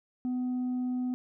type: tone with tanh clipping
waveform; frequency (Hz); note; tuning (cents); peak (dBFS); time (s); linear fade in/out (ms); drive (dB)
triangle; 250.9; B3; +28; -29; 0.25-1.14; 0; 7
effects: none